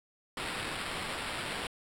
blue noise with sample-and-hold, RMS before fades -37 dBFS, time 0.37-1.67 s, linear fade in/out 2 ms, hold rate 6300 Hz, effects low-pass 11000 Hz 12 dB/octave

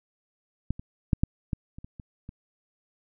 clicks, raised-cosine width 5 ms, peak -14 / -26 / -8 / -10 / -15 / -29 / -29 / -28 / -27 dBFS, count 9, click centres 0.706 / 0.795 / 1.132 / 1.235 / 1.532 / 1.785 / 1.845 / 1.998 / 2.291 s, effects none

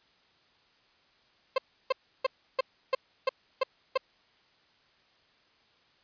30% pulse tone bursts, 527 Hz, C5, 12 cents sharp, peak -20 dBFS, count 8, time 1.56-3.976 s, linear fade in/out 5 ms, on 22 ms, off 320 ms, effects white hiss -65 dBFS RMS until 6.03 s + resampled to 11025 Hz

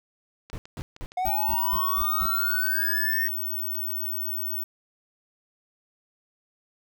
click train, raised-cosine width 0.2 ms, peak -27 dBFS, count 24, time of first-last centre 0.5-4.06 s, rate 6.46 Hz
brown noise bursts, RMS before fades -34 dBFS, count 8, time 0.53-2.26 s, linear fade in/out 0 ms, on 50 ms, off 190 ms
triangle linear sweep, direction up, 717 to 1864.7 Hz, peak -22 dBFS, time 1.17-3.28 s, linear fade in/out 5 ms
sine tone, 15804 Hz, B9, in tune, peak -27 dBFS, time 1.25-4.64 s, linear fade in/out 10 ms
effects none

